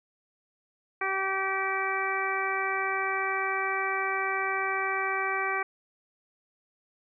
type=harmonic tone; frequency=385.8 Hz; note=G4; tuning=28 cents flat; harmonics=1 / 2 / 3 / 4 / 5 / 6; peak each=-35 / -34 / -32 / -34 / -34 / -33 dBFS; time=1.01-5.63 s; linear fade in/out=5 ms; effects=none